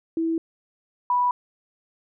sine tone pair in turn, 327.5 / 983.3 Hz, E4 / B5, -11 / -8 cents, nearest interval octave + perfect fifth, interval 1903 cents, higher second, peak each -21 / -18 dBFS, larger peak second, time 0.17-0.38 / 1.1-1.31 s, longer neither, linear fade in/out 2 ms, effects none

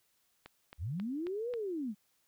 click train, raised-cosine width 0.3 ms, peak -31 dBFS, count 5, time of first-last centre 0.46-1.538 s, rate 3.71 Hz
sine linear two-way sweep, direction up then down, 61.74 to 500 to 190.9 Hz, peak -34 dBFS, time 0.78-1.95 s, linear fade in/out 50 ms, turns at 1.51 s
effects white hiss -74 dBFS RMS until 2.27 s

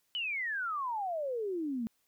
sine exponential sweep, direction down, 3035 to 218.4 Hz, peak -32 dBFS, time 0.15-1.87 s, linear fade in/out 0 ms, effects white hiss -75 dBFS RMS until 2.07 s

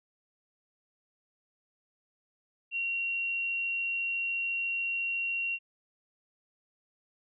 sine tone, 2747 Hz, F7, 29 cents flat, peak -29 dBFS, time 2.71-5.59 s, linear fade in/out 50 ms, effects none

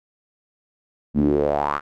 sawtooth tone with band-pass filter sweep, 72.7 Hz, D2, 17 cents flat, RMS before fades -20 dBFS, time 1.14-1.81 s, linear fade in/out 50 ms, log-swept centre 210 to 1400 Hz, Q 4.9, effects none

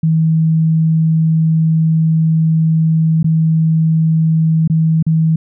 sine tone with dropouts, 160.5 Hz, E3, 46 cents flat, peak -9 dBFS, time 0.03-5.36 s, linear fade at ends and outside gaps 5 ms, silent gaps 3.23-3.243 / 4.677-4.698 / 5.027-5.065 s, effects none

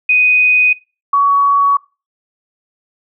sine tone pair in turn, 2494 / 1125.8 Hz, D#7 / C#6, +3 / +26 cents, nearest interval octave + major second, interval 1377 cents, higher first, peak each -8 dBFS, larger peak neither, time 0.09-0.73 / 1.13-1.77 s, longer neither, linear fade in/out 5 ms, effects noise-tail reverb RT60 0.3 s tail -21 dB re dry

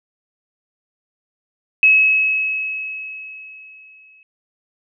sine tone with exponential decay, 2572 Hz, E7, 43 cents flat, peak -7 dBFS, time 1.83-4.23 s, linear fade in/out 1 ms, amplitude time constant 520 ms, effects none

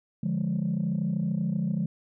sine chord, D diminished, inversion none, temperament equal, 146.83 / 174.61 / 207.7 Hz, D3 / F3 / Ab3, 0 / 0 / 0 cents, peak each -30 / -27 / -28 dBFS, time 0.23-1.86 s, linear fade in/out 5 ms, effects tanh soft clip ceiling -20 dBFS

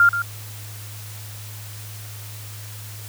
sine tone with echo, 1396.9 Hz, F6, in tune, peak -10 dBFS, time 0-0.09 s, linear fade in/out 2 ms, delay 130 ms, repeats 1, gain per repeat -10 dB, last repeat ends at 0.22 s, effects added 105 Hz sine -35 dBFS peak until 3.08 s + white hiss -40 dBFS RMS until 3.08 s

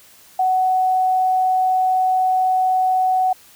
sine tone, 746 Hz, F#5, 14 cents sharp, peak -14 dBFS, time 0.39-3.33 s, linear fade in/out 5 ms, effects white hiss -48 dBFS RMS until 3.55 s

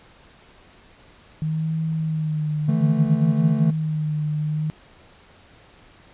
sine tone with vibrato, 155.56 Hz, D#3, in tune, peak -21 dBFS, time 1.42-4.7 s, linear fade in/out 0 ms, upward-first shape sine, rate 0.61 Hz, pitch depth 50 cents each way
triangle chord, D suspended second, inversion none, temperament equal, 146.83 / 164.81 / 220 Hz, D3 / E3 / A3, 0 / 0 / 0 cents, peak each -20 dBFS, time 2.68-3.71 s, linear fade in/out 10 ms
effects pink hiss -51 dBFS RMS until 6.13 s + resampled to 8000 Hz

